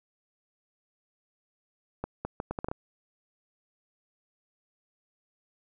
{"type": "accelerating click train", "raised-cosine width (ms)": 1, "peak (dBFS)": -18, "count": 8, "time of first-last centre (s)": [2.04, 2.715], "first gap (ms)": 210, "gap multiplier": 0.72, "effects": []}